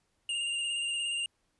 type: tone with vibrato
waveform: square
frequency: 2811 Hz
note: F7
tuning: 11 cents sharp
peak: -31 dBFS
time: 0.29-1.26 s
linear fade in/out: 2 ms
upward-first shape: square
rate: 17 Hz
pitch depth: 20 cents each way
effects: pink hiss -75 dBFS RMS until 1.59 s + resampled to 24000 Hz